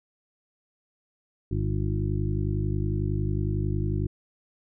harmonic tone with a mistuned harmonic, 51 Hz, G#1, 31 cents flat, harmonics 1 / 2 / 3 / 4 / 6 / 7, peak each -30 / -27 / -31 / -37 / -36 / -36 dBFS, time 1.51-4.07 s, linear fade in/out 5 ms, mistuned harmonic 6, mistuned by +18 cents, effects none

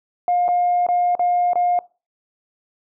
sine tone with dropouts, 710 Hz, F5, 28 cents sharp, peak -14 dBFS, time 0.28-1.79 s, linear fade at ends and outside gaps 1 ms, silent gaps 0.481-0.487 / 0.866-0.887 / 1.152-1.194 / 1.533-1.556 s, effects noise-tail reverb RT60 0.3 s tail -21 dB re dry + tanh soft clip ceiling -11 dBFS

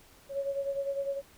sine beating tone pair, 553 / 562.9 Hz, C#5 / C#5, -4 / +26 cents, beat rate 9.9 Hz, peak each -31 / -37 dBFS, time 0.29-1.22 s, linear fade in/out 50 ms, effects pink hiss -58 dBFS RMS until 1.37 s

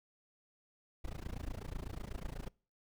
brown noise with amplitude modulation, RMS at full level -38 dBFS, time 1.04-2.49 s, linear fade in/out 10 ms, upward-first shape sine, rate 28.1 Hz, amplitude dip 100%, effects noise-tail reverb RT60 0.4 s tail -26 dB re dry

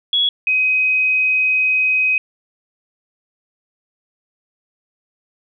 sine tone pair in turn, 3356 / 2520 Hz, G#7 / D#7, +17 / +21 cents, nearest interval perfect fourth, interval 496 cents, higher first, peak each -13 dBFS, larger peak neither, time 0.13-0.29 / 0.47-2.18 s, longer second, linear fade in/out 2 ms, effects none

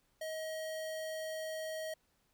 square tone, 633 Hz, D#5, 30 cents sharp, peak -39 dBFS, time 0.21-1.94 s, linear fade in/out 5 ms, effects pink hiss -75 dBFS RMS until 2.33 s

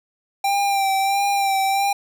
square tone with vibrato, 789 Hz, G5, 11 cents sharp, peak -18 dBFS, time 0.44-1.93 s, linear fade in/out 5 ms, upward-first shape sine, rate 1.5 Hz, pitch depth 32 cents each way, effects none

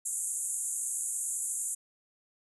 pink band-pass noise, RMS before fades -34 dBFS, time 0.05-1.75 s, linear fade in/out 10 ms, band 6900 to 11000 Hz, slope 96 dB/octave, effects none

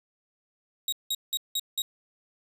sawtooth tone bursts, 3800 Hz, A#7, 33 cents sharp, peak -23 dBFS, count 5, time 0.88-1.82 s, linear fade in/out 2 ms, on 44 ms, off 180 ms, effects 10-bit

